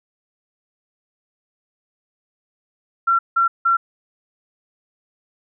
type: tone bursts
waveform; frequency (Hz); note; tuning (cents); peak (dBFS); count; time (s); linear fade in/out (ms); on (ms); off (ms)
sine; 1362; F6; -44; -13; 3; 3.07-3.77; 10; 120; 170
effects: none